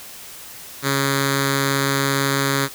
5% pulse tone with notch filter, 138 Hz, C#3, 7 cents flat, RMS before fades -20 dBFS, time 0.82-2.69 s, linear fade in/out 50 ms, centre 740 Hz, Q 1, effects white hiss -38 dBFS RMS until 2.74 s

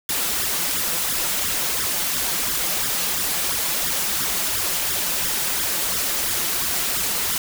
white noise with flanger, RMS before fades -23 dBFS, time 0.09-7.38 s, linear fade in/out 2 ms, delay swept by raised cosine 0.56 to 5.96 ms, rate 2.9 Hz, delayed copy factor +0.75, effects none

